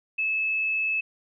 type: tone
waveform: sine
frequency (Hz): 2604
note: E7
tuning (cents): -22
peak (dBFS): -23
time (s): 0.18-1.01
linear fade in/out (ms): 10
effects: none